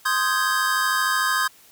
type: chord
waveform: square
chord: Ab major seventh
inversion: first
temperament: equal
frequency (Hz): 1046.5 / 1244.5 / 1568 / 1661.2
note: C6 / Eb6 / G6 / Ab6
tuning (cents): 0 / 0 / 0 / 0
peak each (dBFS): -26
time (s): 0.05-1.48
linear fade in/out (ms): 10
effects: white hiss -52 dBFS RMS until 1.71 s